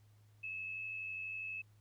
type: tone with amplitude modulation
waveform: sine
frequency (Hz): 2596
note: E7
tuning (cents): -27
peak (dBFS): -38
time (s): 0.43-1.62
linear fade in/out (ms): 10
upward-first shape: sine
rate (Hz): 92.2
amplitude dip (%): 45
effects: added 105 Hz sine -62 dBFS peak until 1.8 s + pink hiss -75 dBFS RMS until 1.8 s